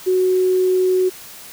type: tone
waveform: sine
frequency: 370 Hz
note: F#4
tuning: in tune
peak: -13 dBFS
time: 0.06-1.1 s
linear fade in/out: 20 ms
effects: white hiss -38 dBFS RMS until 1.52 s